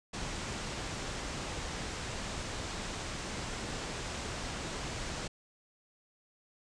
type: low-pass noise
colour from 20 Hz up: pink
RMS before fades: -39 dBFS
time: 0.13-5.28 s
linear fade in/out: 10 ms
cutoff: 8400 Hz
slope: 48 dB/octave
effects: none